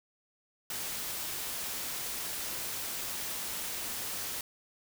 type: noise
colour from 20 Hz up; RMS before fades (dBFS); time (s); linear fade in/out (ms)
white; -37; 0.7-4.41; 2
effects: none